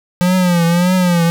square tone with vibrato, 176.3 Hz, F3, 17 cents sharp, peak -11 dBFS, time 0.21-1.3 s, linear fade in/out 0 ms, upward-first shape triangle, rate 1.7 Hz, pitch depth 98 cents each way, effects none

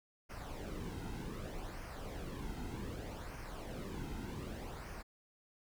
brown noise with flanger, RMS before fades -44 dBFS, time 0.29-5.03 s, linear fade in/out 20 ms, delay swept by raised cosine 0.26 to 1.76 ms, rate 0.65 Hz, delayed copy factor -0.6, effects none

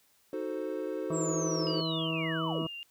triangle chord, D# diminished seventh, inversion none, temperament equal, 311.1 / 370 / 440 / 523.3 Hz, D#4 / F#4 / A4 / C5, 0 / 0 / 0 / 0 cents, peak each -36 dBFS, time 0.33-1.81 s, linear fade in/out 2 ms
harmonic tone, 161.9 Hz, E3, 31 cents flat, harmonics 1 / 2 / 3 / 4 / 6 / 7 / 8, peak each -34 / -35 / -41 / -40 / -47 / -42 / -52 dBFS, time 1.1-2.67 s, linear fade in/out 5 ms
sine linear sweep, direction down, 7830 to 34.65 Hz, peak -35 dBFS, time 1.12-2.66 s, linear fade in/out 50 ms
sine tone with vibrato, 2883 Hz, F#7, 46 cents flat, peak -39 dBFS, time 1.67-2.83 s, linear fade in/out 0 ms, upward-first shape triangle, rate 1.6 Hz, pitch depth 69 cents each way
effects white hiss -67 dBFS RMS until 2.9 s

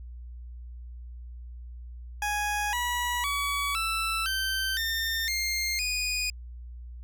20% pulse tone with pitch steps, 830.6 / 970.8 / 1134.6 / 1326.1 / 1550 / 1811.6 / 2117 / 2475 Hz, G#5 / B5 / C#6 / E6 / G6 / A#6 / C7 / D#7, 0 / -30 / +40 / +10 / -20 / -50 / +20 / -10 cents, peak -22 dBFS, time 2.22-6.3 s, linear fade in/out 2 ms, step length 510 ms, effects added 60 Hz sine -39 dBFS peak until 7.03 s

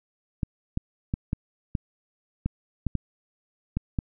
clicks, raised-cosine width 5 ms, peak -13 dBFS, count 10, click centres 0.432 / 0.774 / 1.139 / 1.331 / 1.752 / 2.46 / 2.867 / 2.953 / 3.77 / 3.988 s, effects none

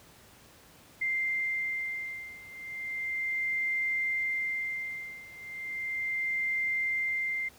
sine beating tone pair, 2093 / 2093.35 Hz, C7 / C7, 0 / 0 cents, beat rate 0.35 Hz, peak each -32 / -34 dBFS, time 1.01-7.49 s, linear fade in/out 10 ms, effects pink hiss -56 dBFS RMS until 7.58 s + high-pass 60 Hz 12 dB/octave

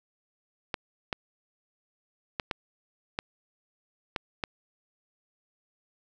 clicks, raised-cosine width 0.3 ms, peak -13 dBFS, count 7, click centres 0.742 / 1.128 / 2.398 / 2.512 / 3.189 / 4.162 / 4.438 s, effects none

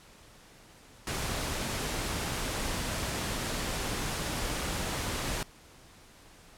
pink noise, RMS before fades -33 dBFS, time 1.07-5.43 s, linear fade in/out 2 ms, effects pink hiss -55 dBFS RMS until 6.57 s + low-pass 11000 Hz 12 dB/octave

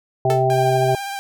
harmonic tone, 130.3 Hz, C3, 7 cents flat, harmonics 1 / 3 / 5 / 6, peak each -20 / -20 / -20 / -20 dBFS, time 0.25-0.95 s, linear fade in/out 2 ms
sawtooth tone with exponential decay, 440 Hz, A4, in tune, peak -15 dBFS, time 0.3-0.48 s, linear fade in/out 0 ms, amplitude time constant 37 ms
sawtooth tone with vibrato, 795 Hz, G5, 24 cents sharp, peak -22 dBFS, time 0.5-1.19 s, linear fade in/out 0 ms, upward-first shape triangle, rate 16 Hz, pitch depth 27 cents each way
effects none

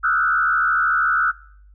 sine tone with frequency modulation, 1396.9 Hz, F6, in tune, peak -15 dBFS, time 0.03-1.32 s, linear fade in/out 20 ms, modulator 73 Hz, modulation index 1.7, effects noise-tail reverb RT60 0.6 s tail -21 dB re dry + added 50 Hz sine -45 dBFS peak until 1.74 s

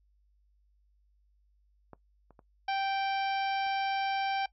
clicks, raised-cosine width 1 ms, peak -32 / -41 / -39 / -42 dBFS, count 4, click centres 1.933 / 2.307 / 2.392 / 3.666 s
harmonic tone, 782 Hz, G5, 4 cents flat, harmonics 1 / 2 / 3 / 4 / 5 / 6 / 7, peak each -29 / -39 / -40 / -42 / -49 / -48 / -50 dBFS, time 2.68-4.46 s, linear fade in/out 5 ms
effects noise-tail reverb RT60 0.1 s tail -19 dB re dry + added 50 Hz sine -65 dBFS peak until 4.52 s

